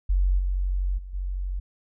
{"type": "tone with level steps", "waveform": "sine", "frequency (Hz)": 46.25, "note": "F#1", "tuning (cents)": 0, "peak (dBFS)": [-18, -22, -35, -26], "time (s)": [0.09, 1.6], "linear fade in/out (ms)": 10, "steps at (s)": [0.38, 0.97, 1.13], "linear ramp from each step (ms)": 20, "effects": []}